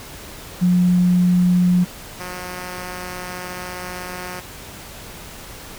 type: tone pair in turn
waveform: sine / 5% pulse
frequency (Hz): 179 / 180.77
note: F3 / F#3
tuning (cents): +43 / -40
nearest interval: unison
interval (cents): 17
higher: second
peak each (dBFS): -12 / -18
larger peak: first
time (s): 0.61-1.85 / 2.19-4.41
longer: second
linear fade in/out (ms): 20
effects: pink hiss -37 dBFS RMS until 5.78 s